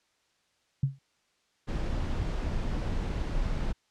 sine tone with exponential decay, 136.3 Hz, C#3, 29 cents flat, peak -19 dBFS, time 0.83-0.99 s, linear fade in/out 5 ms, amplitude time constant 34 ms
brown noise, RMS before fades -30 dBFS, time 1.67-3.73 s, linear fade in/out 20 ms
effects white hiss -71 dBFS RMS until 3.9 s + low-pass 6000 Hz 12 dB/octave

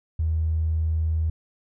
triangle tone with tanh clipping, 79.9 Hz, D#2, 47 cents sharp, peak -20 dBFS, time 0.19-1.3 s, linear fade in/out 5 ms, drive 2 dB, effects none

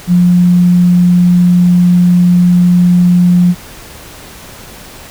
sine tone, 177.3 Hz, F3, 26 cents sharp, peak -4 dBFS, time 0.07-3.55 s, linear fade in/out 50 ms, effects pink hiss -32 dBFS RMS until 5.1 s

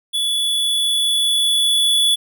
square tone with level ramp, 3429 Hz, A7, 45 cents flat, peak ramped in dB -18 to -13 dBFS, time 0.13-2.16 s, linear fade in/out 20 ms, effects none

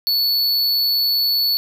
square tone, 4435 Hz, C#8, in tune, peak -16 dBFS, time 0.07-1.57 s, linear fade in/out 0 ms, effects none

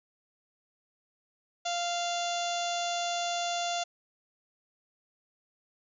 harmonic tone with a mistuned harmonic, 695 Hz, F5, 9 cents flat, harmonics 1 / 2 / 3 / 4 / 5 / 6 / 7 / 8 / 9 / 10, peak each -31 / -41 / -46 / -40 / -38 / -44 / -45 / -46 / -43 / -42 dBFS, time 1.65-3.84 s, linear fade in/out 10 ms, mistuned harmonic 7, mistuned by -45 cents, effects none

